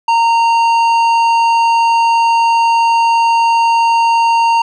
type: tone with tanh clipping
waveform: sine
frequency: 923 Hz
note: A#5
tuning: 17 cents flat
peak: -10 dBFS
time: 0.08-4.62 s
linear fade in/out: 5 ms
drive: 11 dB
effects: none